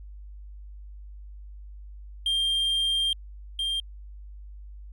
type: tone pair in turn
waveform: triangle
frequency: 3191 / 3191 Hz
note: G7 / G7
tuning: +30 / +30 cents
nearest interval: unison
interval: 0 cents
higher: neither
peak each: -21 / -24 dBFS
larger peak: first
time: 2.26-3.13 / 3.59-3.8 s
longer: first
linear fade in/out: 2 ms
effects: added 50 Hz sine -40 dBFS peak until 4.92 s